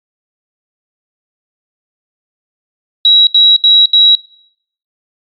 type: tone bursts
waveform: sine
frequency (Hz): 3872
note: B7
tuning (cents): -35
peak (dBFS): -3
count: 4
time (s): 3.05-4.152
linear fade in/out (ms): 2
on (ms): 220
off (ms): 74
effects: noise-tail reverb RT60 0.7 s tail -22 dB re dry + MP3 64 kbps